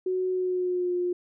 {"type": "tone with pitch glide", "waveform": "sine", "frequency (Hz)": [370, 356], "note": ["F#4", "F4"], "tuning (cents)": [0, 33], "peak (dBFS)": -24, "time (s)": [0.06, 1.13], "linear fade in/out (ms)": 5, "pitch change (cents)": -67, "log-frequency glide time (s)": [0.31, 0.94], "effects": []}